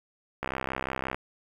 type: click train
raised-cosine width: 0.5 ms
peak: -15 dBFS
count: 48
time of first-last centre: 0.43-1.145 s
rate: 65.7 Hz
effects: 8-bit